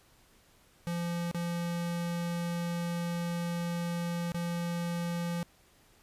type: tone with dropouts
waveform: square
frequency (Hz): 171.8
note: F3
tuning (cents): -28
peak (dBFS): -32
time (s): 0.87-5.43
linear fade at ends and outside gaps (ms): 0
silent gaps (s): 1.313-1.346 / 4.319-4.345
effects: pink hiss -63 dBFS RMS until 6.02 s + resampled to 32000 Hz